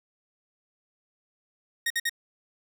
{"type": "tone bursts", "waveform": "sawtooth", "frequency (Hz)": 1864.7, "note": "A#6", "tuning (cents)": 0, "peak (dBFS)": -21, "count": 3, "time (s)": [1.86, 2.095], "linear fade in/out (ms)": 5, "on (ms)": 43, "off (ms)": 53, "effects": []}